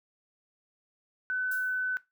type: tone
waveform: sine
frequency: 1508 Hz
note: F#6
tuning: 32 cents sharp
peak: -28 dBFS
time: 1.3-1.97 s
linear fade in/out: 0 ms
type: noise with exponential decay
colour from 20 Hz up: violet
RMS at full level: -40 dBFS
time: 1.51-1.88 s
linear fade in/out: 5 ms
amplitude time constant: 80 ms
effects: noise-tail reverb RT60 0.2 s tail -18 dB re dry